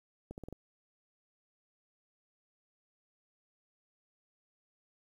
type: accelerating click train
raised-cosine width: 2 ms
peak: -30 dBFS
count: 5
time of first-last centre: 0.31-0.527 s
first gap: 69 ms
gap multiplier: 0.84
effects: 10-bit

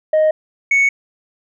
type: tone pair in turn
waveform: sine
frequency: 622.3 / 2218 Hz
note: D#5 / C#7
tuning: 0 / 0 cents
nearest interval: octave + minor seventh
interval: 2200 cents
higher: second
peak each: -8 dBFS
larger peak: neither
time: 0.13-0.31 / 0.71-0.89 s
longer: neither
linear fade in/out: 5 ms
effects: tanh soft clip ceiling -9 dBFS

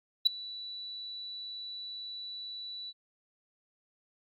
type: tone with ADSR envelope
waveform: sine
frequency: 3951 Hz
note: B7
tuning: in tune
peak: -15 dBFS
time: 0.25-2.93 s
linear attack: 16 ms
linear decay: 8 ms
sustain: -24 dB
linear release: 41 ms
effects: tanh soft clip ceiling -16 dBFS + AAC 64 kbps

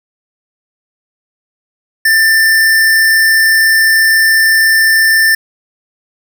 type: tone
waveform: square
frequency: 1783 Hz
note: A6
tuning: 22 cents sharp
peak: -7 dBFS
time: 2.05-5.35 s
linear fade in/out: 5 ms
effects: none

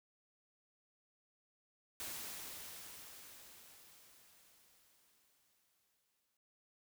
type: noise with exponential decay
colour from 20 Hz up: white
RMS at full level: -44 dBFS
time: 2-6.37 s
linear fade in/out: 1 ms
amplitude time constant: 950 ms
effects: none

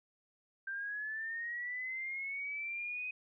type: linear sweep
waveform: sine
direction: up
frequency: 1568 to 2518 Hz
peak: -37 dBFS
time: 0.67-3.11 s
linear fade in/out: 5 ms
effects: none

